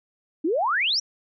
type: exponential sweep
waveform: sine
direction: up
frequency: 289.2 to 5920 Hz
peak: -20 dBFS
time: 0.44-1 s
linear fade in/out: 10 ms
effects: none